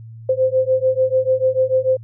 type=beating tone pair; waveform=sine; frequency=516 / 522.8 Hz; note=C5 / C5; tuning=-24 / -1 cents; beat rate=6.8 Hz; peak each=-17 dBFS; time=0.29-1.97 s; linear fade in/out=5 ms; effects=added 113 Hz sine -34 dBFS peak until 2.03 s